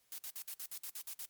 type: noise bursts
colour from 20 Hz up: blue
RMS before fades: -44 dBFS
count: 10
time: 0.12-1.253 s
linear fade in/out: 0 ms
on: 62 ms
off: 57 ms
effects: white hiss -73 dBFS RMS until 1.29 s + MP3 96 kbps